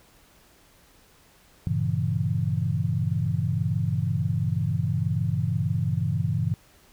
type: chord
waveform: sine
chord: G diminished seventh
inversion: none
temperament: equal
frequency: 98 / 116.54 / 138.59 / 164.81 Hz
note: G2 / Bb2 / Db3 / Fb3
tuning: 0 / 0 / 0 / 0 cents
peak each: -28 dBFS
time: 1.67-6.54 s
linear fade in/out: 0 ms
effects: pink hiss -57 dBFS RMS until 6.92 s